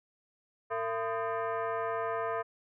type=tone with frequency modulation; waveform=sine; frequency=110 Hz; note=A2; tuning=in tune; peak=-30 dBFS; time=0.7-2.43 s; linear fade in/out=20 ms; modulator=564 Hz; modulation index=2.3; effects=none